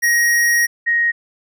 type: tone pair in turn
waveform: square / sine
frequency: 1885 / 1876 Hz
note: A#6 / A#6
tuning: +19 / +11 cents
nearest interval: unison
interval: 8 cents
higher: first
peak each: -13 dBFS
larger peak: neither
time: 0.02-0.67 / 0.86-1.12 s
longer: first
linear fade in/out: 20 ms
effects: none